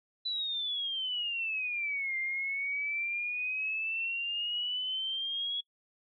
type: exponential two-way sweep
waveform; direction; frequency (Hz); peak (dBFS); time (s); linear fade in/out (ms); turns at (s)
sine; down then up; 4000 to 2093 to 3357; -31; 0.25-5.61; 10; 2.17
effects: noise-tail reverb RT60 0.1 s tail -22 dB re dry